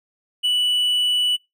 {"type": "tone", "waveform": "triangle", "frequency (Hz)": 2960, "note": "F#7", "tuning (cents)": 0, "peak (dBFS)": -15, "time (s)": [0.43, 1.37], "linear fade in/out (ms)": 20, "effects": ["noise-tail reverb RT60 0.2 s tail -23 dB re dry"]}